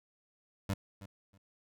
25% pulse tone with echo, 98 Hz, G2, in tune, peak -27 dBFS, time 0.69-0.74 s, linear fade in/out 5 ms, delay 320 ms, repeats 2, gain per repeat -15 dB, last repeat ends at 1.38 s, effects none

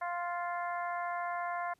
harmonic tone, 349.2 Hz, F4, in tune, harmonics 2 / 3 / 4 / 5 / 6, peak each -36 / -38 / -43 / -44 / -48 dBFS, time 0.01-1.74 s, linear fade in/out 10 ms, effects pink hiss -72 dBFS RMS until 1.79 s + resampled to 32000 Hz

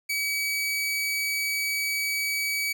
sawtooth tone, 2278 Hz, C#7, 47 cents sharp, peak -22 dBFS, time 0.09-2.73 s, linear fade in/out 10 ms, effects none

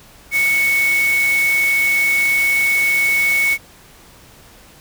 sine tone in noise, 2216 Hz, C#7, 1 cent flat, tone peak -13 dBFS, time 0.31-3.58 s, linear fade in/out 50 ms, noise white, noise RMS -27 dBFS, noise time 0.31-3.58 s, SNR +11 dB, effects pink hiss -45 dBFS RMS until 4.8 s

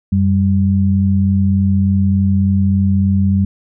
sine tone pair together, 92.4 / 195.79 Hz, F#2 / G3, -2 / -2 cents, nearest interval octave + minor second, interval 1300 cents, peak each -13 dBFS, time 0.12-3.45 s, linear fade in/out 5 ms, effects none

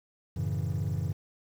triangle chord, F# minor seventh, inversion none, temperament equal with one note detuned, 92.5 / 110 / 138.59 / 164.15 Hz, F#2 / A2 / C#3 / E3, 0 / 0 / 0 / -7 cents, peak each -30 / -32 / -31 / -33 dBFS, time 0.36-1.13 s, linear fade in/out 10 ms, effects tanh soft clip ceiling -20 dBFS + 9-bit

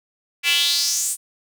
square tone with high-pass filter sweep, 155.56 Hz, D#3, in tune, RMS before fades -20 dBFS, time 0.43-1.17 s, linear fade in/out 50 ms, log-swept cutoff 2400 to 9100 Hz, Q 4.3, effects none

